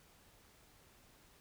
silence, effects pink hiss -65 dBFS RMS until 1.4 s

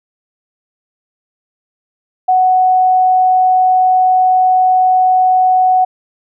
sine tone, 742 Hz, F#5, 5 cents sharp, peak -7 dBFS, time 2.28-5.85 s, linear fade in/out 10 ms, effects none

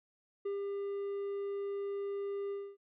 triangle tone with ADSR envelope, 400 Hz, G4, 35 cents sharp, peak -31 dBFS, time 0.45-2.77 s, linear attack 9 ms, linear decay 130 ms, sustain -2 dB, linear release 260 ms, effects resampled to 8000 Hz

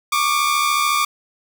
sawtooth tone pair together, 1122 / 1195.8 Hz, C#6 / D6, +21 / +31 cents, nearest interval minor second, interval 110 cents, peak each -17 / -14 dBFS, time 0.12-1.05 s, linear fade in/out 5 ms, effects 8-bit

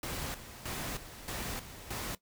pink noise with tremolo, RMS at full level -38 dBFS, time 0.03-2.15 s, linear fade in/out 2 ms, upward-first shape square, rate 1.6 Hz, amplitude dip 70%, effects noise-tail reverb RT60 0.1 s tail -17 dB re dry

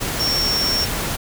sine tone in noise, 5480 Hz, F8, 34 cents flat, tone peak -18 dBFS, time 0.19-0.86 s, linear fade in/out 20 ms, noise pink, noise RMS -24 dBFS, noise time 0-1.17 s, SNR +3 dB, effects none

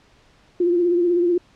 sine tone with vibrato, 349.2 Hz, F4, in tune, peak -15 dBFS, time 0.6-1.38 s, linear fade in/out 5 ms, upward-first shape triangle, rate 16 Hz, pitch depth 55 cents each way, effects pink hiss -55 dBFS RMS until 1.55 s + low-pass 5000 Hz 12 dB/octave

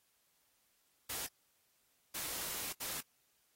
white noise bursts at uneven times, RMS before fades -41 dBFS, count 3, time 1.09-1.27 / 2.14-2.73 / 2.8-3.01 s, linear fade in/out 10 ms, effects white hiss -75 dBFS RMS until 3.55 s + AAC 48 kbps

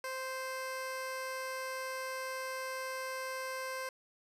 15% pulse tone, 522 Hz, C5, 4 cents flat, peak -31 dBFS, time 0.04-3.89 s, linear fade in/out 2 ms, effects resampled to 32000 Hz

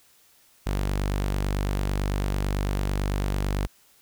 sawtooth tone, 49 Hz, G1, in tune, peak -20 dBFS, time 0.66-3.67 s, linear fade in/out 10 ms, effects white hiss -59 dBFS RMS until 4.01 s

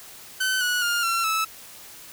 sawtooth tone with pitch steps, 1523 / 1466 / 1411.2 / 1358.4 / 1307.6 Hz, F#6 / F#6 / F6 / F6 / E6, +50 / -16 / +18 / -48 / -14 cents, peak -18 dBFS, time 0.4-1.45 s, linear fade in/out 10 ms, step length 210 ms, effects white hiss -44 dBFS RMS until 2.12 s

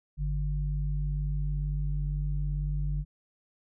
sine tone pair together, 48.86 / 146.83 Hz, G1 / D3, -5 / 0 cents, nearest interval octave + perfect fifth, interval 1905 cents, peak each -28 / -31 dBFS, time 0.17-3.05 s, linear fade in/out 50 ms, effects tanh soft clip ceiling -19 dBFS

